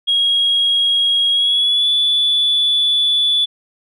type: tone with pitch glide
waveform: sine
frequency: 3290 to 3456 Hz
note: G#7 to A7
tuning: -17 to -32 cents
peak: -11 dBFS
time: 0.07-3.46 s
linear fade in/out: 20 ms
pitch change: +85 cents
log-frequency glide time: 1.31-1.89 s
effects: tanh soft clip ceiling -8 dBFS